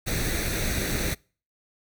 pink noise with comb filter, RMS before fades -27 dBFS, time 0.06-1.15 s, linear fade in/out 20 ms, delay 0.49 ms, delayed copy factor +0.65, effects noise-tail reverb RT60 0.4 s tail -26 dB re dry

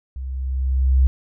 sine tone with level ramp, 65.41 Hz, C2, in tune, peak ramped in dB -27 to -10 dBFS, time 0.16-1.07 s, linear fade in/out 0 ms, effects none

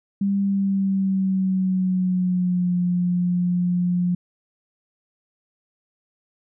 sine tone with pitch glide, 198.3 to 177.69 Hz, G3 to F3, +20 to +30 cents, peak -18 dBFS, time 0.21-4.15 s, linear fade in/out 5 ms, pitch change -190 cents, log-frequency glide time 0.4-2.76 s, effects none

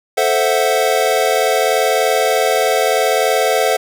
square chord, F# half-diminished seventh, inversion first, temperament equal, 440 / 523.3 / 659.3 / 740 Hz, A4 / C5 / E5 / F#5, 0 / 0 / 0 / 0 cents, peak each -19 dBFS, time 0.17-3.77 s, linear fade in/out 10 ms, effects none

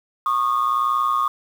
sine tone pair together, 1099 / 1220.4 Hz, C#6 / D#6, -15 / -34 cents, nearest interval major second, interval 181 cents, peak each -19 / -19 dBFS, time 0.26-1.28 s, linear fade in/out 2 ms, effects tanh soft clip ceiling -12 dBFS + 7-bit

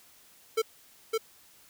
square tone with echo, 446 Hz, A4, 23 cents sharp, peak -24 dBFS, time 0.57-0.62 s, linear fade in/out 10 ms, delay 560 ms, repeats 1, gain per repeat -2 dB, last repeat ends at 1.18 s, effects white hiss -58 dBFS RMS until 1.69 s

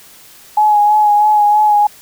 sine tone with vibrato, 839 Hz, G#5, 17 cents sharp, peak -7 dBFS, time 0.57-1.87 s, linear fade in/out 5 ms, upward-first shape sine, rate 3.1 Hz, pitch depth 26 cents each way, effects white hiss -41 dBFS RMS until 2.01 s

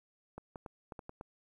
clicks, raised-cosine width 1 ms, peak -30 dBFS, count 7, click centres 0.38 / 0.558 / 0.662 / 0.922 / 0.992 / 1.094 / 1.211 s, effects 11-bit

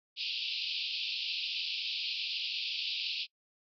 pink band-pass noise, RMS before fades -36 dBFS, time 0.16-3.27 s, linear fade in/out 50 ms, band 2500 to 5000 Hz, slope 96 dB/octave, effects noise-tail reverb RT60 0.1 s tail -24 dB re dry

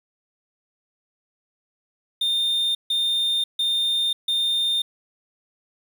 triangle tone bursts, 3629 Hz, A#7, 47 cents flat, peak -18 dBFS, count 4, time 2.21-4.82 s, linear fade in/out 5 ms, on 540 ms, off 150 ms, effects 8-bit

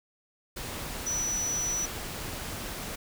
sine tone in noise, 5920 Hz, F#8, in tune, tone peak -28 dBFS, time 1.06-1.86 s, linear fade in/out 10 ms, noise pink, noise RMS -37 dBFS, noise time 0.56-2.96 s, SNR +6 dB, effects none

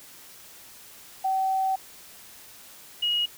sine tone pair in turn, 765 / 2890 Hz, G5 / F#7, -42 / -41 cents, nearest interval octave + major seventh, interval 2301 cents, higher second, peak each -22 dBFS, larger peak neither, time 1.24-1.76 / 3.02-3.26 s, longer first, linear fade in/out 10 ms, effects white hiss -48 dBFS RMS until 3.37 s

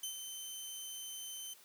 15% pulse tone with ADSR envelope, 3078 Hz, G7, 32 cents flat, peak -30 dBFS, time 0.03-1.54 s, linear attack 5 ms, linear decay 100 ms, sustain -6 dB, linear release 10 ms, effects white hiss -61 dBFS RMS until 1.64 s + high-pass 200 Hz 12 dB/octave

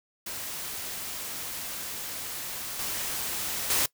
white noise with level steps, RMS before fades -36 / -32 / -25 dBFS, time 0.26-3.86 s, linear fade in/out 5 ms, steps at 2.79 / 3.7 s, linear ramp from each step 2 ms, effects noise-tail reverb RT60 0.1 s tail -21 dB re dry

